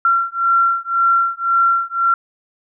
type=beating tone pair; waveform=sine; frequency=1365 / 1366.9 Hz; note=F6 / F6; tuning=-40 / -38 cents; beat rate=1.9 Hz; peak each=-16 dBFS; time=0.05-2.14 s; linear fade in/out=2 ms; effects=none